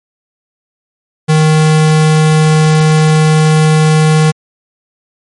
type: tone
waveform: square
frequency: 155.8 Hz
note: D#3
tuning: 3 cents sharp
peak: -6 dBFS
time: 1.28-4.32 s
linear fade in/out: 20 ms
effects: MP3 48 kbps